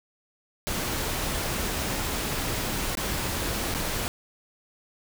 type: noise with dropouts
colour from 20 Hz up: pink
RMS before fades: -29 dBFS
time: 0.67-4.08 s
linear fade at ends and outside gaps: 0 ms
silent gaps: 2.952-2.972 / 3.741-3.747 s
effects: none